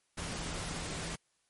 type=tone in noise; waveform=sine; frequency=164.81 Hz; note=E3; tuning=in tune; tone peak=-45 dBFS; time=0.17-1.16 s; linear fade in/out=10 ms; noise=pink; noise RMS=-39 dBFS; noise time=0.17-1.16 s; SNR=-9 dB; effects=white hiss -75 dBFS RMS until 1.49 s + MP3 48 kbps